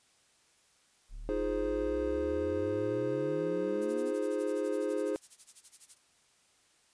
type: exponential sweep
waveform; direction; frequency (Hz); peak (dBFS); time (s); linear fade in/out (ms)
triangle; up; 33.52 to 263; -38; 1.09-4.14; 50
type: chord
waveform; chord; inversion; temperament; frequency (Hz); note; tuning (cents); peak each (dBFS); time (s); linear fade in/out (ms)
triangle; F minor seventh; third; equal; 311.1 / 349.2 / 415.3 / 523.3; Eb4 / F4 / Ab4 / C5; 0 / 0 / 0 / 0; -34 / -37 / -32 / -33; 1.29-5.16; 0
type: noise with tremolo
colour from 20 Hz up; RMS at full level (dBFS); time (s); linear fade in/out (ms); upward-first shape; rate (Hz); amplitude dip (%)
violet; -45; 3.81-5.98; 10; sine; 12; 100
effects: white hiss -67 dBFS RMS until 6.93 s + resampled to 22050 Hz